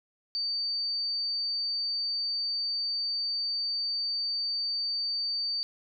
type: tone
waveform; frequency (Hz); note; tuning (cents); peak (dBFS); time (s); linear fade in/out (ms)
sine; 4600; D8; -37; -28; 0.35-5.63; 0
effects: none